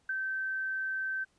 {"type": "tone with ADSR envelope", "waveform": "sine", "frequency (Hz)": 1548, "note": "G6", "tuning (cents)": -22, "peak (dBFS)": -29, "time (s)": [0.09, 1.25], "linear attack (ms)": 5, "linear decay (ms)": 29, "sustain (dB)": -2, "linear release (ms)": 20, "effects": ["pink hiss -71 dBFS RMS until 1.38 s", "resampled to 22050 Hz"]}